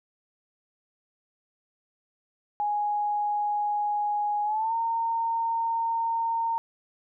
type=tone with pitch glide; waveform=sine; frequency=830.6 to 916.3 Hz; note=G#5 to A#5; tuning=0 to -30 cents; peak=-24 dBFS; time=2.6-6.58 s; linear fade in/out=0 ms; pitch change=+170 cents; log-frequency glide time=4.44-4.74 s; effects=none